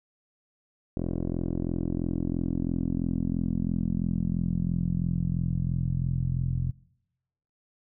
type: tone with low-pass filter sweep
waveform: 10% pulse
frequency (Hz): 43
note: F1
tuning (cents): -26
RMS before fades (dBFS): -28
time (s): 0.97-6.71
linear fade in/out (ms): 0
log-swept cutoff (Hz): 410 to 120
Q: 2.8
effects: noise-tail reverb RT60 0.9 s tail -24 dB re dry